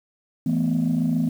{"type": "chord", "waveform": "sine", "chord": "E suspended fourth", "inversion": "none", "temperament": "equal", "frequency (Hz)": [164.81, 220, 246.9], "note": ["E3", "A3", "B3"], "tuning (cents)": [0, 0, 0], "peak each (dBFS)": [-22, -24, -21], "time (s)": [0.46, 1.29], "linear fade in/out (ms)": 5, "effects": ["tanh soft clip ceiling -14 dBFS", "8-bit"]}